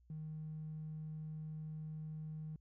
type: tone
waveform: triangle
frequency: 155.56 Hz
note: D#3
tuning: in tune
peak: -39 dBFS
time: 0.1-2.56 s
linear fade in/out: 2 ms
effects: tanh soft clip ceiling -40 dBFS + added 60 Hz sine -65 dBFS peak until 2.6 s